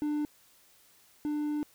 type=tone pair in turn; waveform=triangle; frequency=297.7 / 297.7 Hz; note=D4 / D4; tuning=+24 / +24 cents; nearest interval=unison; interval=0 cents; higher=neither; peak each=-26 / -27 dBFS; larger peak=first; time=0.02-0.25 / 1.25-1.63 s; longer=second; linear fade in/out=0 ms; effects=white hiss -62 dBFS RMS until 1.74 s